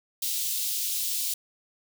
white high-pass noise, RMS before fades -29 dBFS, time 0.22-1.34 s, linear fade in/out 5 ms, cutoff 3200 Hz, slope 24 dB/octave, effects none

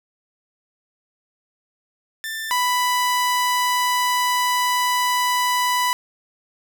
sawtooth tone pair in turn, 1778 / 991 Hz, A6 / B5, +18 / +6 cents, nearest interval minor seventh, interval 1012 cents, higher first, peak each -23 / -14 dBFS, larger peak second, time 2.24-2.51 / 2.51-5.93 s, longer second, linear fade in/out 0 ms, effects none

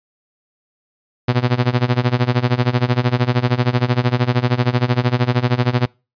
sawtooth tone with tremolo, 123.3 Hz, B2, 2 cents flat, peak -7 dBFS, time 1.28-5.86 s, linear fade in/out 5 ms, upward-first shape sine, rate 13 Hz, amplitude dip 90%, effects noise-tail reverb RT60 0.3 s tail -26 dB re dry + resampled to 11025 Hz

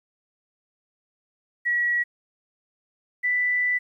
sine tone pair in turn, 1924 / 1981.5 Hz, B6 / B6, -46 / +5 cents, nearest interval minor second, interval 51 cents, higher second, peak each -20 dBFS, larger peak neither, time 1.65-2.04 / 3.23-3.79 s, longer second, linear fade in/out 20 ms, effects 10-bit

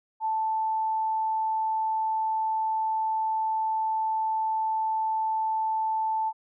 sine tone, 880 Hz, A5, in tune, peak -24 dBFS, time 0.2-6.33 s, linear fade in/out 50 ms, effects none

